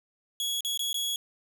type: tone with dropouts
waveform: sawtooth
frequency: 3346 Hz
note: G#7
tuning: 12 cents sharp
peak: -25 dBFS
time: 0.4-1.16 s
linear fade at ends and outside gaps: 1 ms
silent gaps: 0.607-0.648 / 0.775-0.793 / 0.93-0.943 s
effects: none